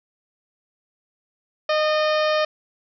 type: harmonic tone with a mistuned harmonic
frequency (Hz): 615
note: D#5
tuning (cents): -20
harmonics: 1 / 2 / 3 / 4 / 5 / 6 / 7 / 8 / 9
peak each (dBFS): -19 / -25 / -29 / -31 / -33 / -35 / -36 / -37 / -38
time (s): 1.69-2.45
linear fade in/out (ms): 5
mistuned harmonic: 3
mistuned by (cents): -25
effects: none